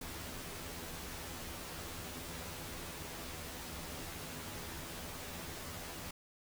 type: noise with comb filter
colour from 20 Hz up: pink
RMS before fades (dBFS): -45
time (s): 0.01-6.11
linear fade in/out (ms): 5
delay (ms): 12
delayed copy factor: +0.7
effects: none